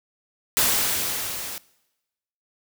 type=noise with level ramp; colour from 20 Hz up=white; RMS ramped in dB=-19 to -34 dBFS; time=0.57-1.58 s; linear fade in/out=0 ms; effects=noise-tail reverb RT60 1.0 s tail -22 dB re dry